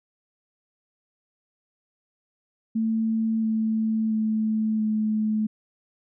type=tone with pitch steps; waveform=sine; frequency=222.9 / 220.5 / 218.1 / 215.7 Hz; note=A3 / A3 / A3 / A3; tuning=+23 / +4 / -15 / -34 cents; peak=-21 dBFS; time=2.75-5.47 s; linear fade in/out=10 ms; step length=680 ms; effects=none